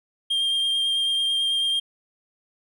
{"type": "tone with vibrato", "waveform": "triangle", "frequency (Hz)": 3200, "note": "G7", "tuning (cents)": 35, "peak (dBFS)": -19, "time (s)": [0.3, 1.8], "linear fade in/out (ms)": 10, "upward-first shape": "sine", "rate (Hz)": 9.1, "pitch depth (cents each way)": 13, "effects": []}